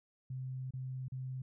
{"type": "tone with dropouts", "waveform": "sine", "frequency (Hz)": 129.8, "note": "C3", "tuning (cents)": -13, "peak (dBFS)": -38, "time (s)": [0.3, 1.42], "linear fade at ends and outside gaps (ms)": 5, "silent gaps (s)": [[0.708, 0.736], [1.083, 1.12]], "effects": []}